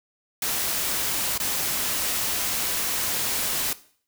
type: noise with dropouts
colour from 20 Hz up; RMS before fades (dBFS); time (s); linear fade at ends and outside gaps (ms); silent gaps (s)
white; -26; 0.42-3.73; 2; 1.378-1.4
effects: noise-tail reverb RT60 0.5 s tail -17 dB re dry